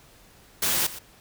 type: noise with echo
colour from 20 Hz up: white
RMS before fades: -24 dBFS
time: 0.62-0.87 s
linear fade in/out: 5 ms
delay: 120 ms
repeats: 1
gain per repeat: -15 dB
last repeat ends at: 0.99 s
effects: pink hiss -54 dBFS RMS until 1.2 s